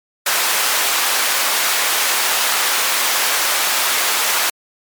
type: high-pass noise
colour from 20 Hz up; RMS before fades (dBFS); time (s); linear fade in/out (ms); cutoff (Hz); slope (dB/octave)
pink; -17; 0.26-4.5; 5; 930; 12
effects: MP3 96 kbps